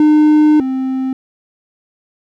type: tone pair in turn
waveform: triangle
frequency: 303.6 / 262.2 Hz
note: D#4 / C4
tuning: -42 / +4 cents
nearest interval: minor third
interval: 254 cents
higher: first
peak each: -4 / -13 dBFS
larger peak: first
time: 0-0.6 / 0.6-1.13 s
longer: first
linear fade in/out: 2 ms
effects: none